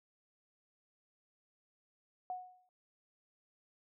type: tone with exponential decay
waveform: sine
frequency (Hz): 733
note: F#5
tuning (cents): -16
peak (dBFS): -35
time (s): 2.3-2.69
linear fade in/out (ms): 1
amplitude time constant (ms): 84
effects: none